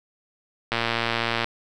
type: click train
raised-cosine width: 0.3 ms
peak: -7 dBFS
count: 85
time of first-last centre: 0.72-1.444 s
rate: 116 Hz
effects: none